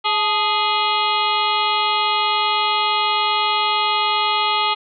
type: harmonic tone with a mistuned harmonic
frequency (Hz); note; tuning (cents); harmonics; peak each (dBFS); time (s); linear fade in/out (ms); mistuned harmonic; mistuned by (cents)
415.3; G#4; 0; 1 / 2 / 3 / 5 / 6 / 7 / 8 / 9 / 10; -32 / -21 / -21 / -28 / -28 / -26 / -24 / -31 / -29; 0.04-4.75; 20; 2; +67
effects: none